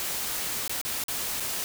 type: noise with dropouts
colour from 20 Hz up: white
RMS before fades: -31 dBFS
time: 0-1.64 s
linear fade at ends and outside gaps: 0 ms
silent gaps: 0.678-0.695 / 0.814-0.85 / 1.038-1.083 / 1.399-1.404 s
effects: none